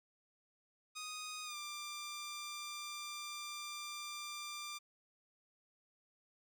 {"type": "tone with pitch glide", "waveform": "10% pulse", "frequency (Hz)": [1244.5, 1187.6], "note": ["D#6", "D6"], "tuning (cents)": [0, 19], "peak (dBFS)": -35, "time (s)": [0.95, 4.79], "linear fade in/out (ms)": 20, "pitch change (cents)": -81, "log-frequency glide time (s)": [1.44, 1.56], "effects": []}